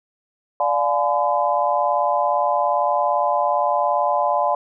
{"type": "chord", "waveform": "sine", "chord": "D diminished seventh", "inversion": "none", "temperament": "just", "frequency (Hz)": [587.3, 704.8, 845.8, 1014.9], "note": ["D5", "F5", "Ab5", "Cb6"], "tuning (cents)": [0, 16, 31, 47], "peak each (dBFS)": -22, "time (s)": [0.6, 4.55], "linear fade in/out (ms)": 2, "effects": []}